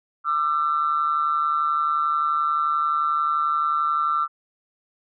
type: tone pair together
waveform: sine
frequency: 1192 / 1343.4 Hz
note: D6 / E6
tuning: +25 / +32 cents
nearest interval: major second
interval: 207 cents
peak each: -22 / -21 dBFS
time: 0.24-4.28 s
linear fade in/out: 50 ms
effects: tanh soft clip ceiling -12 dBFS